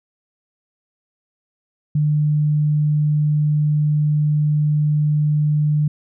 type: tone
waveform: sine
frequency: 150 Hz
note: D3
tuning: 37 cents sharp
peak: -14 dBFS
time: 1.95-5.88 s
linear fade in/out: 5 ms
effects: none